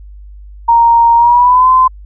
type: tone with pitch glide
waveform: sine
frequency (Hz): 932 to 1028.2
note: A#5 to C6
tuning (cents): -1 to -31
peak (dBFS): -4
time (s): 0.68-1.88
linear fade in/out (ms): 10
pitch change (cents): +170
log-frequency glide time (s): 1.16-1.69
effects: added 50 Hz sine -30 dBFS peak until 2.05 s